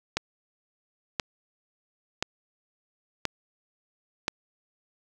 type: click train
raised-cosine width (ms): 0.2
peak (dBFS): -8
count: 5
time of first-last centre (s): 0.17-4.281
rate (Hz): 0.973
effects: none